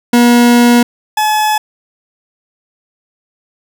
40% pulse tone pair in turn, 240 / 855.3 Hz, B3 / A5, -49 / -49 cents, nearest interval octave + minor seventh, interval 2200 cents, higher second, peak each -4 / -9 dBFS, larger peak first, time 0.13-0.83 / 1.17-1.58 s, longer first, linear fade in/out 5 ms, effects none

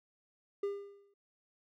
triangle tone with exponential decay, 401.8 Hz, G4, 43 cents sharp, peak -28 dBFS, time 0.63-1.14 s, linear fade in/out 5 ms, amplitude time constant 110 ms, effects none

